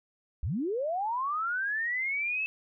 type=linear sweep; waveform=sine; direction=up; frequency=51.4 to 2637 Hz; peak=-28 dBFS; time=0.43-2.46 s; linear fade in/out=0 ms; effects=none